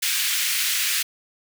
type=high-pass noise; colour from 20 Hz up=pink; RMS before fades=-23 dBFS; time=0.02-1.03 s; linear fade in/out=10 ms; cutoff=1900 Hz; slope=24 dB/octave; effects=none